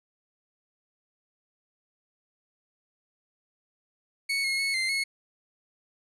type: tone with pitch steps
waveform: 30% pulse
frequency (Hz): 2216 / 2164 / 2199 / 2083 / 2182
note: C#7 / C#7 / C#7 / C7 / C#7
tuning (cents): -1 / -42 / -14 / -8 / -28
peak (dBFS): -23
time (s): 4.29-5.04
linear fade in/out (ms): 10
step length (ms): 150
effects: resampled to 24000 Hz